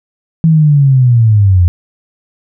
sine linear sweep, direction down, 164.81 to 84.7 Hz, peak -4 dBFS, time 0.44-1.68 s, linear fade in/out 0 ms, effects none

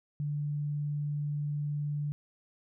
sine tone, 146.83 Hz, D3, in tune, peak -30 dBFS, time 0.2-2.12 s, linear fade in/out 0 ms, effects none

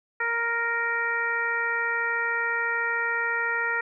harmonic tone, 466.2 Hz, A#4, in tune, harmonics 1 / 2 / 3 / 4 / 5, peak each -35 / -33 / -28 / -27 / -35 dBFS, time 0.2-3.81 s, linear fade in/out 5 ms, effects none

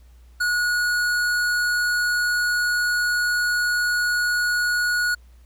sine tone with hard clipping, 1454 Hz, F#6, 31 cents flat, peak -21 dBFS, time 0.4-5.15 s, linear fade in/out 10 ms, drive 14 dB, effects added 60 Hz sine -46 dBFS peak until 5.45 s + pink hiss -62 dBFS RMS until 5.45 s

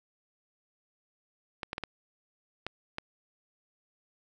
clicks, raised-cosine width 0.3 ms, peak -18 dBFS, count 6, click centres 1.632 / 1.731 / 1.781 / 1.837 / 2.666 / 2.984 s, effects none

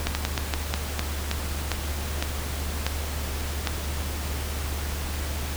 slowing click train, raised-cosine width 0.2 ms, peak -7 dBFS, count 12, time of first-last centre 0.07-3.672 s, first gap 80 ms, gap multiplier 1.26, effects added 73 Hz sine -29 dBFS peak until 5.56 s + pink hiss -34 dBFS RMS until 5.56 s

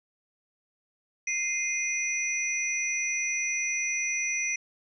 sine tone cluster, 2090 / 2475 / 5920 Hz, C7 / D#7 / F#8, -2 / -10 / 0 cents, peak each -31 dBFS, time 1.27-4.56 s, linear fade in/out 5 ms, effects none

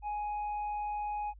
triangle tone, 834 Hz, G#5, 7 cents sharp, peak -31 dBFS, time 0.02-1.34 s, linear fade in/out 50 ms, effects added 50 Hz sine -50 dBFS peak until 1.39 s + resampled to 8000 Hz

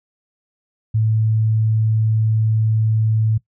sine tone, 110 Hz, A2, in tune, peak -14 dBFS, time 0.94-3.38 s, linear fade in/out 10 ms, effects noise-tail reverb RT60 0.1 s tail -19 dB re dry

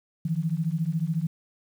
sine beating tone pair, 155.56 / 169.56 Hz, D#3 / E3, 0 / +49 cents, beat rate 14 Hz, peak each -27 dBFS, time 0.25-1.27 s, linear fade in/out 5 ms, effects 9-bit

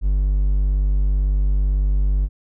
triangle tone, 49 Hz, G1, in tune, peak -13 dBFS, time 0.01-2.29 s, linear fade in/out 50 ms, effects none

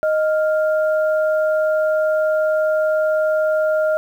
sine tone pair together, 622.3 / 1397 Hz, D#5 / F6, 0 / 0 cents, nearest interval octave + major second, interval 1400 cents, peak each -15 / -25 dBFS, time 0.03-3.97 s, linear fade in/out 0 ms, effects 8-bit

